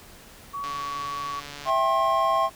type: tone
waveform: sine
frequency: 1128 Hz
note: C#6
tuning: 30 cents sharp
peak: -29 dBFS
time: 0.53-1.41 s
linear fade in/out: 20 ms
type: click train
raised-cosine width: 0.2 ms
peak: -21 dBFS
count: 153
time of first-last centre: 0.64-1.696 s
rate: 144 Hz
type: chord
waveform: triangle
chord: C major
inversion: first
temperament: equal with one note detuned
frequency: 659.3 / 784 / 1069.7 Hz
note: E5 / G5 / C6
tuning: 0 / 0 / +38 cents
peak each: -23 / -25 / -20 dBFS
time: 1.65-2.5 s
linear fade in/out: 50 ms
effects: pink hiss -48 dBFS RMS until 2.55 s